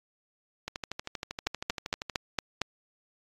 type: two click trains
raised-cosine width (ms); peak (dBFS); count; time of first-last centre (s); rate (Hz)
0.2; -17 / -10; 19 / 6; 0.68-2.097 / 1.47-2.617; 12.7 / 4.36
effects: AAC 32 kbps